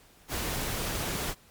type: noise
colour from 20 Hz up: pink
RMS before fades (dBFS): -32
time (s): 0.28-1.35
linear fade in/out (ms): 50
effects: pink hiss -58 dBFS RMS until 1.5 s + MP3 96 kbps